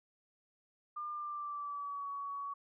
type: tone with pitch glide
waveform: sine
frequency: 1200 to 1126.1 Hz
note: D6 to C#6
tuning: +37 to +27 cents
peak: -38 dBFS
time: 0.96-2.54 s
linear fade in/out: 10 ms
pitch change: -110 cents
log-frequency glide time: 1.12-2.08 s
effects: none